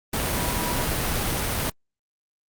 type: tone in noise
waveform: sine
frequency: 971 Hz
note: B5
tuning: 30 cents flat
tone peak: -32 dBFS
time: 0.36-0.84 s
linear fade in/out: 5 ms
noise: pink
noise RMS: -25 dBFS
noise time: 0.13-1.7 s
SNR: -10 dB
effects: Opus 32 kbps